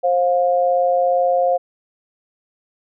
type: tone pair together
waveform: sine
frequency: 530.4 / 708 Hz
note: C5 / F5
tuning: +23 / +23 cents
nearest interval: perfect fourth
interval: 500 cents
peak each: -16 / -17 dBFS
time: 0.03-1.58 s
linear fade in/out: 20 ms
effects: none